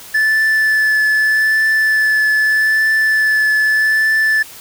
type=tone with vibrato; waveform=triangle; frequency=1743 Hz; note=A6; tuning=17 cents flat; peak=-9 dBFS; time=0.14-4.43 s; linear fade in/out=10 ms; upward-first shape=triangle; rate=0.81 Hz; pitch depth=16 cents each way; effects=white hiss -36 dBFS RMS until 4.6 s